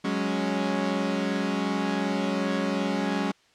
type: chord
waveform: sawtooth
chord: F# suspended second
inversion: none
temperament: equal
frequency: 185 / 207.7 / 277.2 Hz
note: F#3 / G#3 / C#4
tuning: 0 / 0 / 0 cents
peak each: -26 / -25 / -25 dBFS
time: 0.04-3.32 s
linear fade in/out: 10 ms
effects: white hiss -61 dBFS RMS until 3.54 s + low-pass 5000 Hz 12 dB/octave